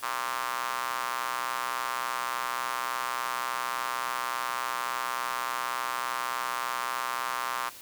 square tone with high-pass filter, 61.74 Hz, B1, in tune, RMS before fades -32 dBFS, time 0.02-7.7 s, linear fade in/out 20 ms, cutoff 1100 Hz, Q 3.4, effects white hiss -47 dBFS RMS until 7.81 s

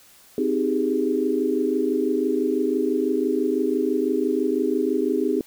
sine chord, Ab major seventh, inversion first, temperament just, 259.6 / 311.5 / 389.3 / 415.3 Hz, C4 / Eb4 / G4 / Ab4, -13 / +2 / -12 / 0 cents, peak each -25 dBFS, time 0.38-5.41 s, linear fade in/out 2 ms, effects white hiss -52 dBFS RMS until 5.46 s

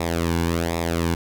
sawtooth tone with flanger, 84 Hz, E2, 33 cents sharp, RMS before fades -23 dBFS, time 0-1.15 s, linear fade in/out 5 ms, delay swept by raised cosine 0.66 to 1.61 ms, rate 1.3 Hz, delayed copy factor -0.75, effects none

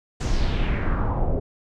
brown noise with low-pass filter sweep, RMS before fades -22 dBFS, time 0.2-1.4 s, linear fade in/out 10 ms, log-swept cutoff 7400 to 520 Hz, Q 2.6, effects none

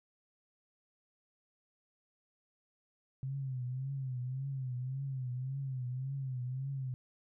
sine tone with vibrato, 130.81 Hz, C3, in tune, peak -35 dBFS, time 3.23-6.94 s, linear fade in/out 0 ms, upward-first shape triangle, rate 1.8 Hz, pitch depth 110 cents each way, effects none

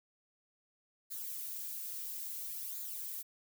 violet noise with flanger, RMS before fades -42 dBFS, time 1.1-3.23 s, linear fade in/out 20 ms, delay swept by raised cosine 0.35 to 4.45 ms, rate 0.59 Hz, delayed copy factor -0.65, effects none

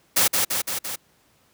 white noise with echo, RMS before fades -18 dBFS, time 0.16-0.28 s, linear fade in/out 10 ms, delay 170 ms, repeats 4, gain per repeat -3 dB, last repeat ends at 0.96 s, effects pink hiss -61 dBFS RMS until 1.53 s + high-pass 80 Hz 12 dB/octave

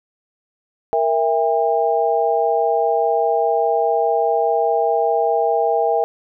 sine chord, E diminished, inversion second, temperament equal with one note detuned, 466.2 / 659.3 / 804.2 Hz, Bb4 / E5 / G5, 0 / 0 / +44 cents, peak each -19 dBFS, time 0.93-6.04 s, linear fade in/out 0 ms, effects none

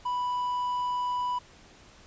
triangle tone, 987.8 Hz, B5, in tune, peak -25 dBFS, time 0.05-1.39 s, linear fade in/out 10 ms, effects pink hiss -54 dBFS RMS until 2.06 s + resampled to 16000 Hz

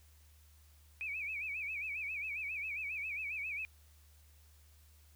sine tone with vibrato, 2414 Hz, D7, 47 cents sharp, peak -37 dBFS, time 1.01-3.65 s, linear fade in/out 0 ms, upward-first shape sine, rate 7.4 Hz, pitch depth 140 cents each way, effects added 75 Hz sine -60 dBFS peak until 5.15 s + white hiss -68 dBFS RMS until 5.15 s

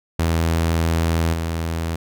sawtooth tone with level steps, 82.41 Hz, E2, in tune, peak -13 / -18 dBFS, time 0.19-1.96 s, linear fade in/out 5 ms, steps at 1.33 s, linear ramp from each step 10 ms, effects none

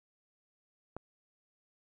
click, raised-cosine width 1 ms, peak -26 dBFS, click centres 0.966 s, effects none

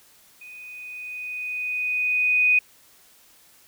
sine tone with level ramp, 2489 Hz, D#7, in tune, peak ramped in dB -40 to -14 dBFS, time 0.41-2.59 s, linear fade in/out 5 ms, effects white hiss -55 dBFS RMS until 3.67 s

